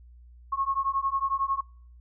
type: beating tone pair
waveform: sine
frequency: 1085 / 1096 Hz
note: C#6 / C#6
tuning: -37 / -20 cents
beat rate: 11 Hz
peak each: -28 dBFS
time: 0.52-1.61 s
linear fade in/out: 10 ms
effects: noise-tail reverb RT60 0.6 s tail -26 dB re dry + added 60 Hz sine -48 dBFS peak until 2 s